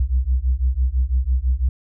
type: beating tone pair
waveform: sine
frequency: 60.8 / 66.8 Hz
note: B1 / C2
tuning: -26 / +36 cents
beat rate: 6 Hz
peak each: -18 dBFS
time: 0-1.69 s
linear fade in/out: 5 ms
effects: tanh soft clip ceiling -11 dBFS